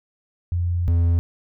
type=tone pair in turn; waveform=sine / triangle; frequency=87.31 / 85.02 Hz; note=F2 / F2; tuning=0 / -46 cents; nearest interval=unison; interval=46 cents; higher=first; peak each=-19 / -13 dBFS; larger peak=second; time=0.52-0.88 / 0.88-1.19 s; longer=first; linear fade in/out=0 ms; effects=none